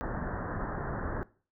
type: low-pass noise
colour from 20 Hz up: pink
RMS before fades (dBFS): -35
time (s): 0.01-1.23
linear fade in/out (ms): 0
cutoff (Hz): 1800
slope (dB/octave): 96
effects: noise-tail reverb RT60 0.4 s tail -20 dB re dry